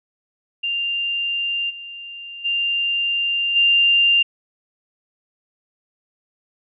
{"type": "tone with level steps", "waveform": "sine", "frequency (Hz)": 2791, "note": "F7", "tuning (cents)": -2, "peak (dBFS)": [-20, -32, -18, -12], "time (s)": [0.63, 4.23], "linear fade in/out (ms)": 10, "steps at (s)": [1.69, 2.44, 3.55], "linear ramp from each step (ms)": 20, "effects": []}